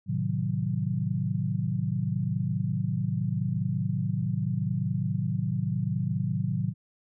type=chord; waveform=sine; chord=A diminished seventh; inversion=none; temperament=equal; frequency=110 / 130.81 / 155.56 / 185 Hz; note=A2 / C3 / Eb3 / Gb3; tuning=0 / 0 / 0 / 0 cents; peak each=-31 dBFS; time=0.06-6.74 s; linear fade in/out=50 ms; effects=none